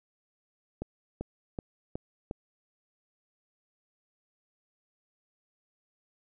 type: accelerating click train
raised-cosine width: 2 ms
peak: -21 dBFS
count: 5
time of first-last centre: 0.82-2.311 s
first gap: 390 ms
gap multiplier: 0.97
effects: none